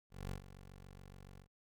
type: tone with ADSR envelope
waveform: 15% pulse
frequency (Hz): 47.08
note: F#1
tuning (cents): +31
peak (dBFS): -33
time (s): 0.1-1.48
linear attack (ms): 210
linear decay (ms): 96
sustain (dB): -14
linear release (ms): 94
effects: none